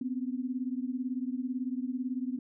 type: beating tone pair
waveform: sine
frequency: 247.8 / 265.8 Hz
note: B3 / C4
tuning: +6 / +27 cents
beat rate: 18 Hz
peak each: -33 / -35 dBFS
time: 0.01-2.39 s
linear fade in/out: 5 ms
effects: none

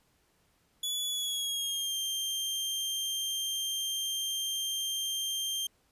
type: tone with pitch glide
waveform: sawtooth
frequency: 3419 to 3172 Hz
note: G#7 to G7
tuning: +50 to +20 cents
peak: -28 dBFS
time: 0.83-5.67 s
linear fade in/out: 5 ms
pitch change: -130 cents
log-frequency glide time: 1.09-1.97 s
effects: pink hiss -70 dBFS RMS until 5.91 s + resampled to 32000 Hz

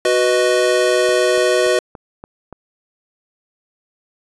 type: chord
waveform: square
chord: B major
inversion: second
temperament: equal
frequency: 370 / 493.9 / 622.3 Hz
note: F#4 / B4 / D#5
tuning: 0 / 0 / 0 cents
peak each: -18 dBFS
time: 0.05-1.79 s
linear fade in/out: 2 ms
type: click train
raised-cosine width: 1 ms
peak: -20 dBFS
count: 6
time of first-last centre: 1.09-2.527 s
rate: 3.48 Hz
effects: resampled to 24000 Hz

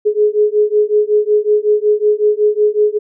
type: beating tone pair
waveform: sine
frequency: 418.3 / 423.7 Hz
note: G#4 / G#4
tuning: +12 / +35 cents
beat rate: 5.4 Hz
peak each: -13 dBFS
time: 0.05-2.99 s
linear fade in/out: 20 ms
effects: none

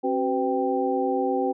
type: tone cluster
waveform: sine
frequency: 269 / 377.5 / 504 / 786 Hz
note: C4 / F#4 / B4 / G5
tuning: +48 / +35 / +35 / +4 cents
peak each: -27 dBFS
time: 0.03-1.53 s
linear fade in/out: 20 ms
effects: none

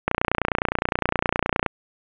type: click train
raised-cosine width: 0.5 ms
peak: -4 dBFS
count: 48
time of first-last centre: 0.08-1.662 s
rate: 29.7 Hz
effects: resampled to 8000 Hz + 7-bit

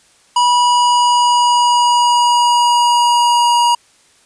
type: tone with pitch glide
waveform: square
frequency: 973 to 954.6 Hz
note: B5 to A#5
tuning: -26 to +41 cents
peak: -10 dBFS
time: 0.36-3.75 s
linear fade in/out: 5 ms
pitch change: -33 cents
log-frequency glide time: 0.53-3.57 s
effects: white hiss -51 dBFS RMS until 4.25 s + resampled to 22050 Hz

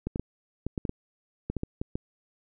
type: clicks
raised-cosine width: 3 ms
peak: -17 dBFS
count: 12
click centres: 0.07 / 0.159 / 0.196 / 0.666 / 0.778 / 0.852 / 0.894 / 1.5 / 1.567 / 1.634 / 1.815 / 1.955 s
effects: none

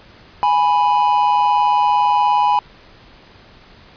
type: tone pair together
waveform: triangle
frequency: 830.6 / 987.8 Hz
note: G#5 / B5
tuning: 0 / 0 cents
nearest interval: minor third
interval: 300 cents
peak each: -13 dBFS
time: 0.43-2.59 s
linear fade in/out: 0 ms
effects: pink hiss -45 dBFS RMS until 3.96 s + resampled to 11025 Hz

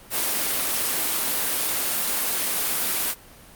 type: high-pass noise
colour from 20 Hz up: white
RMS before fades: -24 dBFS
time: 0.1-3.15 s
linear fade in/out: 50 ms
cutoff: 190 Hz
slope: 24 dB/octave
effects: pink hiss -47 dBFS RMS until 3.55 s + Opus 32 kbps

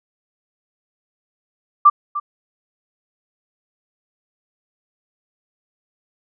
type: tone with echo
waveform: sine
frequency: 1177 Hz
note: D6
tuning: 3 cents sharp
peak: -5 dBFS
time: 1.85-1.9 s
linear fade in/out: 10 ms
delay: 300 ms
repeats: 1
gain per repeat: -15 dB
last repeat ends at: 2.2 s
effects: none

